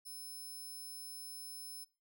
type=tone; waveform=5% pulse; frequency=5250 Hz; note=E8; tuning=8 cents flat; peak=-40 dBFS; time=0.05-1.85 s; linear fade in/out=20 ms; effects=noise-tail reverb RT60 0.3 s tail -21 dB re dry